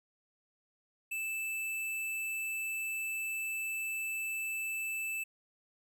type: tone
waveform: square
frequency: 2637 Hz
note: E7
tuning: in tune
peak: -35 dBFS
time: 1.11-5.24 s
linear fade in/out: 10 ms
effects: none